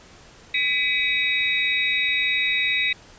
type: tone cluster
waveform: sine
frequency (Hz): 1999 / 2286 / 2543 / 3798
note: B6 / D7 / D#7 / A#7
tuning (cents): +20 / -47 / +37 / +32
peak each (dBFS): -25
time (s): 0.54-2.93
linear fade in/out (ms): 5
effects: pink hiss -48 dBFS RMS until 3.18 s + resampled to 16000 Hz